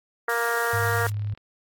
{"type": "harmonic tone", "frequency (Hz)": 234.1, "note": "A#3", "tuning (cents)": 8, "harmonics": [2, 3, 4, 5, 6, 7, 8], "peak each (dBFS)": [-28, -32, -32, -31, -28, -30, -31], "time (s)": [0.28, 1.07], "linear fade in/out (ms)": 2}
{"type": "high-pass noise", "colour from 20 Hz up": "white", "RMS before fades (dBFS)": -37, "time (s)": [0.29, 1.1], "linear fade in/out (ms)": 5, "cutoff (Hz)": 1000, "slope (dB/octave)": 48}
{"type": "tone", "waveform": "sine", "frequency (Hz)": 103.83, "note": "G#2", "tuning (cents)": 0, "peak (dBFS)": -25, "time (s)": [0.73, 1.34], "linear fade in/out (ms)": 5}
{"type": "click train", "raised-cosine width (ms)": 0.3, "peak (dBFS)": -34, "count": 21, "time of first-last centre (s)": [0.86, 1.375], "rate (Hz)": 38.8}
{"effects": ["AAC 64 kbps"]}